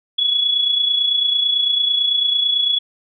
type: tone with amplitude modulation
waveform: sine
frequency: 3383 Hz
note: G#7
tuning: 31 cents sharp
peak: -12 dBFS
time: 0.18-2.79 s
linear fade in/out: 10 ms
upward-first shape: sine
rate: 29 Hz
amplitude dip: 55%
effects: none